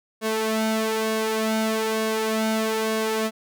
sawtooth tone with flanger, 220 Hz, A3, in tune, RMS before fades -24 dBFS, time 0.21-3.31 s, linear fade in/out 50 ms, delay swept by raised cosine 1.8 to 3.2 ms, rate 1.1 Hz, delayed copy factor +0.7, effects none

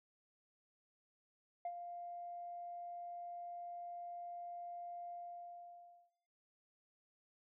sine tone with ADSR envelope, 698.5 Hz, F5, in tune, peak -36 dBFS, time 1.65-6.11 s, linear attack 3 ms, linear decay 61 ms, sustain -8 dB, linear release 1000 ms, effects noise-tail reverb RT60 0.9 s tail -17 dB re dry + tanh soft clip ceiling -36 dBFS

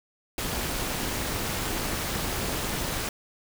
pink noise with amplitude modulation, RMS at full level -27 dBFS, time 0.38-3.09 s, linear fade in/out 2 ms, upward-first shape sine, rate 299 Hz, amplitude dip 65%, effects none

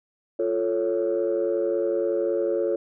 sine chord, F augmented, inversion none, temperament equal, 349.2 / 440 / 554.4 Hz, F4 / A4 / C#5, 0 / 0 / 0 cents, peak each -25 dBFS, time 0.39-2.76 s, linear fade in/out 5 ms, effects tanh soft clip ceiling -15 dBFS

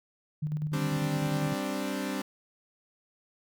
sine tone with tremolo, 151.8 Hz, D#3, 42 cents flat, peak -27 dBFS, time 0.42-1.54 s, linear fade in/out 10 ms, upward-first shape square, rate 10 Hz, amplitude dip 45%
sawtooth chord, G suspended fourth, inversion none, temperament equal, 196 / 261.6 / 293.7 Hz, G3 / C4 / D4, 0 / 0 / 0 cents, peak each -31 dBFS, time 0.73-2.22 s, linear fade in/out 5 ms
effects none

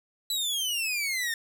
sawtooth exponential sweep, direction down, 4000 to 1800 Hz, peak -24 dBFS, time 0.3-1.34 s, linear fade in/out 2 ms, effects none

